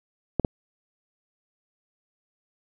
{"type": "clicks", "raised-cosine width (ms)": 2, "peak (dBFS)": -8, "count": 2, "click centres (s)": [0.397, 0.448], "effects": []}